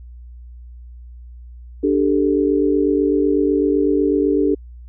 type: chord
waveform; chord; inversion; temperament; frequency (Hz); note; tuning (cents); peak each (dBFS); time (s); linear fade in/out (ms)
sine; D suspended fourth; none; equal; 293.7 / 392 / 440; D4 / G4 / A4; 0 / 0 / 0; -17 / -18 / -20; 1.83-4.55; 10
effects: added 60 Hz sine -35 dBFS peak until 4.88 s